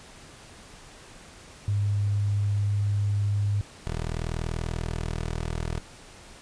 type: tone pair in turn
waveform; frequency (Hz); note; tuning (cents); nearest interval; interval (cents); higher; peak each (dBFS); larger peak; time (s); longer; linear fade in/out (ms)
sine / 15% pulse; 101.8 / 40.4; G#2 / E1; -34 / -34; octave + major third; 1600; first; -22; neither; 1.68-3.61 / 3.87-5.8; neither; 0
effects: pink hiss -48 dBFS RMS until 6.41 s + resampled to 22050 Hz